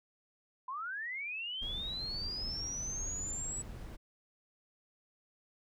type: linear sweep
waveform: sine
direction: up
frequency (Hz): 987.8 to 7902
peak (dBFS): -37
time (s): 0.68-3.62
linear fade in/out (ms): 5
type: noise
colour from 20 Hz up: brown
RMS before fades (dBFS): -44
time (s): 1.61-3.97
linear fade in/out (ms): 20
effects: none